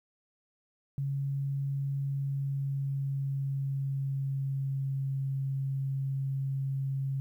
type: tone with pitch glide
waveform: sine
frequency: 138.59 to 135.82 Hz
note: C#3 to C#3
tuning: 0 to -35 cents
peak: -29 dBFS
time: 0.98-7.2 s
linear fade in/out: 0 ms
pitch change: -35 cents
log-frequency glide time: 2.05-5.15 s
effects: 11-bit